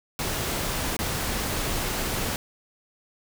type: noise with dropouts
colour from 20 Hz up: pink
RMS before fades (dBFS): -28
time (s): 0.19-2.36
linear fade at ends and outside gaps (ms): 1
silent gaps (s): 0.967-0.99
effects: none